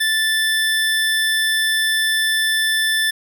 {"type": "tone", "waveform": "25% pulse", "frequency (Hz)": 1760, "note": "A6", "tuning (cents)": 0, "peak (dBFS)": -12, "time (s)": [0, 3.11], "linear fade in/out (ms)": 10, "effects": []}